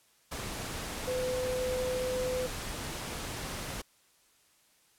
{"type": "tone in noise", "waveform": "sine", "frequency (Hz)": 507, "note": "B4", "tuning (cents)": 45, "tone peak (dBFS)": -30, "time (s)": [1.07, 2.47], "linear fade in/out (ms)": 10, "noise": "pink", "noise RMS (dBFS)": -38, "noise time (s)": [0.31, 3.82], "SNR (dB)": 5, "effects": ["white hiss -66 dBFS RMS until 4.98 s", "low-pass 12000 Hz 12 dB/octave"]}